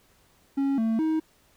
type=tone with pitch steps; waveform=triangle; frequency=275.4 / 224.1 / 316.3 Hz; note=C#4 / A3 / D#4; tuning=-11 / +32 / +29 cents; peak=-20 dBFS; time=0.57-1.2 s; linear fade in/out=10 ms; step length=210 ms; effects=pink hiss -62 dBFS RMS until 1.56 s